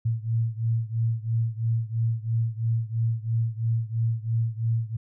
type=beating tone pair; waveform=sine; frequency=113 / 116 Hz; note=A2 / A#2; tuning=+47 / -8 cents; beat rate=3 Hz; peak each=-25 / -27 dBFS; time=0.05-4.97 s; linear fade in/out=10 ms; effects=none